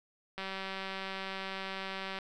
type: click train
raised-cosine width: 0.3 ms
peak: -23 dBFS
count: 348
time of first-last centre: 0.38-2.187 s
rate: 192 Hz
effects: none